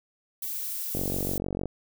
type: noise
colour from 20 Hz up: violet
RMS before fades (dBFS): -33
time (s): 0.42-1.38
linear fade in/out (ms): 5
type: click train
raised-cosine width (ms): 2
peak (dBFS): -17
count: 34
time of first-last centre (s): 0.95-1.657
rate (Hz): 46.7
effects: none